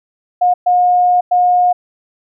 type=tone bursts at uneven times; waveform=sine; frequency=718 Hz; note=F5; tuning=48 cents sharp; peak=-8 dBFS; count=3; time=0.41-0.54 / 0.66-1.21 / 1.31-1.73 s; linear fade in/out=10 ms; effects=none